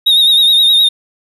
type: tone with vibrato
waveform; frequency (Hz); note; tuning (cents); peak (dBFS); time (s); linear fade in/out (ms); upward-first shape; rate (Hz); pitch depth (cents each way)
triangle; 3729; A#7; 0; -5; 0.06-0.89; 10; sine; 9.6; 49
effects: none